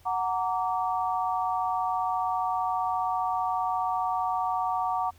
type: chord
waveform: sine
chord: Gb augmented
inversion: none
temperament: just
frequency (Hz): 740 / 925 / 1156.2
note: Gb5 / Bb5 / D6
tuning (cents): 0 / -14 / -27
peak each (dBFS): -28 / -30 / -31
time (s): 0.05-5.11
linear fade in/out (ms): 20
effects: added 84 Hz sine -55 dBFS peak until 5.18 s + pink hiss -60 dBFS RMS until 5.18 s